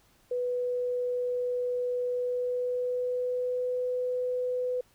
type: tone with pitch glide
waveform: sine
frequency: 493.9 to 499.9 Hz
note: B4 to B4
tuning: 0 to +21 cents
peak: -27 dBFS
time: 0.31-4.81 s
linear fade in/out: 5 ms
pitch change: +21 cents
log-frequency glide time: 2.09-3.88 s
effects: pink hiss -64 dBFS RMS until 4.94 s